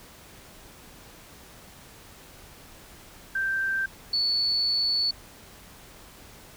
sine tone pair in turn, 1568 / 4445 Hz, G6 / C#8, 0 / +4 cents, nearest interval octave + tritone, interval 1804 cents, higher second, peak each -24 / -22 dBFS, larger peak second, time 3.35-3.86 / 4.13-5.11 s, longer second, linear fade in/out 5 ms, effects pink hiss -49 dBFS RMS until 6.56 s

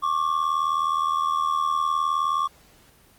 triangle ring-modulated tone, 1130 Hz, C#6, 33 cents sharp, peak -16 dBFS, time 0.02-2.48 s, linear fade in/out 20 ms, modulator 39.7 Hz, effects pink hiss -55 dBFS RMS until 3.18 s + Opus 24 kbps

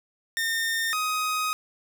sawtooth tone pair in turn, 1821 / 1254.8 Hz, A#6 / D#6, -41 / +14 cents, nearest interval tritone, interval 645 cents, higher first, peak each -21 dBFS, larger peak neither, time 0.37-0.93 / 0.93-1.53 s, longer second, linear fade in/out 0 ms, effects none

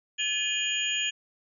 sine tone cluster, 1719 / 2479 / 2860 / 3195 / 6860 Hz, A6 / D#7 / F7 / G7 / A8, -41 / -7 / +41 / +32 / -45 cents, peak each -36 / -31 / -31 / -32 / -34 dBFS, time 0.18-1.11 s, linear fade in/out 20 ms, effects none

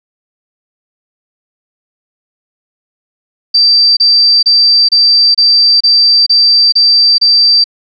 sine tone bursts, 4675 Hz, D8, 9 cents flat, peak -4 dBFS, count 9, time 3.54-7.642 s, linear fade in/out 10 ms, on 430 ms, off 29 ms, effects none

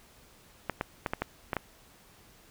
clicks, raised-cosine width 0.5 ms, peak -14 dBFS, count 7, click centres 0.697 / 0.811 / 1.062 / 1.135 / 1.22 / 1.532 / 1.567 s, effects pink hiss -58 dBFS RMS until 2.5 s

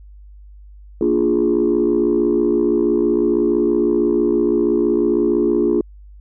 sine chord, Bb dominant seventh, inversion none, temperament equal, 233.1 / 293.7 / 349.2 / 415.3 Hz, Bb3 / D4 / F4 / Ab4, 0 / 0 / 0 / 0 cents, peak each -21 / -19 / -16 / -18 dBFS, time 1.01-5.81 s, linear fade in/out 2 ms, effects tanh soft clip ceiling -7 dBFS + added 50 Hz sine -38 dBFS peak until 6.2 s

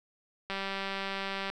click train, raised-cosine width 0.3 ms, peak -19 dBFS, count 196, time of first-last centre 0.5-1.5 s, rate 195 Hz, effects none

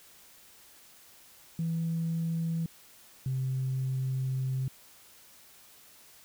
sine tone pair in turn, 164.81 / 131.29 Hz, E3 / C3, 0 / +6 cents, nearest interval major third, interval 394 cents, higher first, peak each -27 dBFS, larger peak neither, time 1.59-2.66 / 3.26-4.68 s, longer second, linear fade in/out 2 ms, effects tanh soft clip ceiling -24 dBFS + white hiss -56 dBFS RMS until 6.24 s

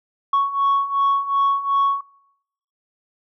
sine beating tone pair, 1108.7 / 1111.4 Hz, C#6 / C#6, 0 / +4 cents, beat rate 2.7 Hz, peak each -20 / -16 dBFS, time 0.33-2.01 s, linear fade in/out 5 ms, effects noise-tail reverb RT60 0.8 s tail -23 dB re dry + tanh soft clip ceiling -12 dBFS

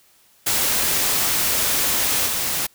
white noise with level steps, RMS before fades -20 / -23 dBFS, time 0.46-2.67 s, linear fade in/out 10 ms, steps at 2.26 s, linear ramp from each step 10 ms, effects white hiss -56 dBFS RMS until 2.74 s

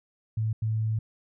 sine tone bursts at uneven times, 110 Hz, A2, in tune, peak -24 dBFS, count 2, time 0.37-0.53 / 0.62-0.99 s, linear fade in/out 5 ms, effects none

